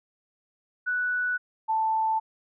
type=tone pair in turn; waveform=sine; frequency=1480 / 882.6 Hz; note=F#6 / A5; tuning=0 / +5 cents; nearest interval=major sixth; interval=895 cents; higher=first; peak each=-24 / -22 dBFS; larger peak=second; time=0.86-1.38 / 1.68-2.2 s; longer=neither; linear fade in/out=20 ms; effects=none